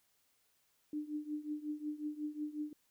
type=tone with tremolo; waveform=sine; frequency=300 Hz; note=D4; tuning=37 cents sharp; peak=-34 dBFS; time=0.93-2.73 s; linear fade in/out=2 ms; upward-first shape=triangle; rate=5.5 Hz; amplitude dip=90%; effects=white hiss -75 dBFS RMS until 2.9 s